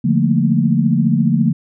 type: chord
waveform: sine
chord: Bb major seventh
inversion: first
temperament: just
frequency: 145.68 / 174.81 / 218.5 / 233.1 Hz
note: D3 / F3 / A3 / Bb3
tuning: -14 / +2 / -12 / 0 cents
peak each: -17 dBFS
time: 0.04-1.53 s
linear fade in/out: 10 ms
effects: none